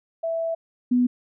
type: tone pair in turn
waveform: sine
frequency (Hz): 659.3 / 247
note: E5 / B3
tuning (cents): 0 / 0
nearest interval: octave + perfect fourth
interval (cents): 1700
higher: first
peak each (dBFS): -23 / -16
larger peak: second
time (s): 0.23-0.55 / 0.91-1.07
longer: first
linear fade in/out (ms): 10
effects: none